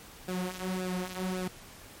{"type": "tone with flanger", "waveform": "sawtooth", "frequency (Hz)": 184, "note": "F#3", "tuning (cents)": -9, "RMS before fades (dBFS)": -34, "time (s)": [0.28, 1.48], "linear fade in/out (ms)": 5, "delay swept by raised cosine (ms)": [0.95, 5.55], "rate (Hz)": 1.8, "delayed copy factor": -0.7, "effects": ["pink hiss -50 dBFS RMS until 2 s", "MP3 64 kbps"]}